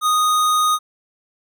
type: tone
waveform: square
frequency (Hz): 1241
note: D#6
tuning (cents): -5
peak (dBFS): -15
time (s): 0.01-0.79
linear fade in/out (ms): 50
effects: none